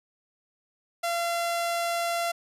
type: tone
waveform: sawtooth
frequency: 684 Hz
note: F5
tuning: 36 cents flat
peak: -22 dBFS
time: 1.03-2.32 s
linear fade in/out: 10 ms
effects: resampled to 32000 Hz